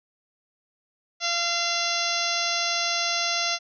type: harmonic tone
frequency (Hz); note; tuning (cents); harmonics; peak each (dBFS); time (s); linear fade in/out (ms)
687; F5; -29; 1 / 2 / 3 / 4 / 5 / 6 / 7 / 8 / 9; -32 / -32 / -32 / -32 / -32 / -32 / -32 / -32 / -32; 1.2-3.59; 50
effects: none